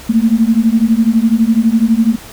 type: beating tone pair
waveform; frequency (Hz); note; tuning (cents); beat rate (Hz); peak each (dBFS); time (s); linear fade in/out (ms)
sine; 220 / 232; A3 / A#3; 0 / -8; 12; -11; 0.09-2.16; 10
effects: pink hiss -34 dBFS RMS until 2.32 s